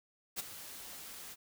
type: noise with ADSR envelope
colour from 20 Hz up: white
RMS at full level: -35 dBFS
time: 0.36-1.36 s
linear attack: 32 ms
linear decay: 20 ms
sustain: -13 dB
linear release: 36 ms
effects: none